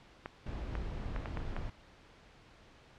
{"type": "clicks", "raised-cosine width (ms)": 0.5, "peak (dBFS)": -24, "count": 6, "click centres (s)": [0.259, 0.753, 1.162, 1.258, 1.372, 1.565]}
{"type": "noise", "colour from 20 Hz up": "brown", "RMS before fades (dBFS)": -39, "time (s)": [0.46, 1.7], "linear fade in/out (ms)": 5}
{"effects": ["pink hiss -59 dBFS RMS until 2.98 s", "low-pass 4000 Hz 12 dB/octave"]}